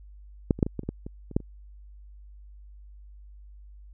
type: clicks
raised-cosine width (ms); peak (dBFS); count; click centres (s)
3; -7 / -23 / -7 / -17 / -17 / -27 / -16 / -24 / -27 / -9 / -30; 11; 0.508 / 0.59 / 0.628 / 0.665 / 0.793 / 0.834 / 0.89 / 1.065 / 1.313 / 1.365 / 1.403
effects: added 50 Hz sine -45 dBFS peak until 3.93 s